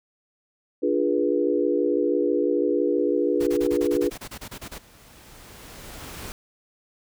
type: chord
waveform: sine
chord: D diminished seventh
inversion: none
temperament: equal with one note detuned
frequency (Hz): 293.7 / 349.2 / 415.3 / 487.4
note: D4 / F4 / Ab4 / Cb5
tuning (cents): 0 / 0 / 0 / -23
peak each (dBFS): -25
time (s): 0.82-4.1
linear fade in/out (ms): 20
type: noise with exponential growth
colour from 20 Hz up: pink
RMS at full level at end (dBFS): -36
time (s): 2.77-6.32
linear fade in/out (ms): 1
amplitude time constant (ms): 770
type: noise bursts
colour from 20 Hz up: pink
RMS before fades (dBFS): -37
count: 14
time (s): 3.4-4.785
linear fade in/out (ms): 10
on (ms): 72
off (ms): 29
effects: none